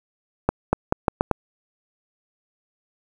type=accelerating click train; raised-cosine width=1 ms; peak=-3 dBFS; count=6; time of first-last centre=0.49-1.313 s; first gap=240 ms; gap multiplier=0.81; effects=7-bit